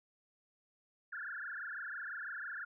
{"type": "tone with frequency modulation", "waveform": "sine", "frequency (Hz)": 1568, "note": "G6", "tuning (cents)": 0, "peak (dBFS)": -40, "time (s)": [1.12, 2.65], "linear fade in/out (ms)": 10, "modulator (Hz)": 26, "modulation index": 7.3, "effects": []}